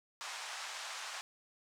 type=band-pass noise; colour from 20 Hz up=pink; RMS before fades=-44 dBFS; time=0.21-1.21 s; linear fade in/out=0 ms; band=800 to 7900 Hz; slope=24 dB/octave; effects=none